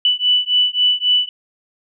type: beating tone pair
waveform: sine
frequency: 2972 / 2975.7 Hz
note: F#7 / F#7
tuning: +7 / +9 cents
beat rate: 3.7 Hz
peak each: -16 dBFS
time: 0.05-1.29 s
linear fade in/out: 2 ms
effects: none